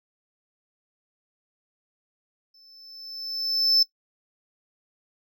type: tone with exponential growth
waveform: triangle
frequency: 5274 Hz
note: E8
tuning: in tune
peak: -13 dBFS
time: 2.54-3.83 s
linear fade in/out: 5 ms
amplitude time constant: 280 ms
effects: noise-tail reverb RT60 0.1 s tail -20 dB re dry + tanh soft clip ceiling -9 dBFS